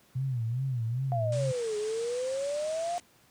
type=tone with vibrato; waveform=sine; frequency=123.47 Hz; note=B2; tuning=in tune; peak=-27 dBFS; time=0.15-1.52 s; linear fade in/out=10 ms; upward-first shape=sine; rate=2.5 Hz; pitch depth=160 cents each way
type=exponential two-way sweep; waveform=sine; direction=down then up; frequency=711 to 414.8 to 711 Hz; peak=-29 dBFS; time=1.12-2.98 s; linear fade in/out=0 ms; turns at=1.77 s
type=low-pass noise; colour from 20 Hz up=white; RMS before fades=-46 dBFS; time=1.32-3 s; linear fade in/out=2 ms; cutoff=9400 Hz; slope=96 dB/octave
effects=pink hiss -62 dBFS RMS until 3.3 s + high-pass 80 Hz 12 dB/octave